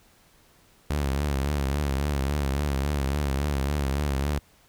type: tone with vibrato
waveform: sawtooth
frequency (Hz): 70.5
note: C#2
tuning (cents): +30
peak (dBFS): -20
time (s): 0.9-4.39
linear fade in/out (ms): 5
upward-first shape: triangle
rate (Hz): 3.6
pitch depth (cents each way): 110
effects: pink hiss -59 dBFS RMS until 4.68 s